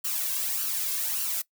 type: noise with flanger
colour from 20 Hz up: blue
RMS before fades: -29 dBFS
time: 0.04-1.42 s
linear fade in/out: 10 ms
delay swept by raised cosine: 0.68 to 1.88 ms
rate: 1.7 Hz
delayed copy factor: +0.65
effects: noise-tail reverb RT60 0.1 s tail -20 dB re dry